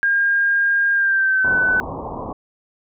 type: tone with pitch glide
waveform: sine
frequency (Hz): 1613 to 1505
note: G6 to F#6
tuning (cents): +49 to +29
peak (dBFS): -14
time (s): 0.03-1.8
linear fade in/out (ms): 0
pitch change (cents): -120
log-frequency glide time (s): 0.93-1.58
type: low-pass noise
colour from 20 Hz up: white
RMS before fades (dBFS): -29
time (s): 1.44-2.33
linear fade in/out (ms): 5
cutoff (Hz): 1100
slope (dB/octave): 96
effects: none